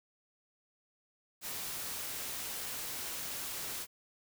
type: noise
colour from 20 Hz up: white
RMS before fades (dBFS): -40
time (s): 1.41-3.87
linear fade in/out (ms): 50
effects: none